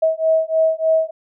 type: beating tone pair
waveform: sine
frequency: 640 / 643.3 Hz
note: D#5 / E5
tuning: +49 / -42 cents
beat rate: 3.3 Hz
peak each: -17 dBFS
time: 0.02-1.11 s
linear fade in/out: 10 ms
effects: none